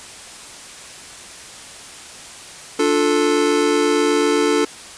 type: chord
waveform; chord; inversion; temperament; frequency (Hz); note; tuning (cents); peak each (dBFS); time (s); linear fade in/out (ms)
square; D minor; none; just; 293.7 / 352.4 / 440.5; D4 / F4 / A4; 0 / +16 / +2; -20 / -22 / -18; 2.79-4.65; 5
effects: white hiss -37 dBFS RMS until 4.97 s + resampled to 22050 Hz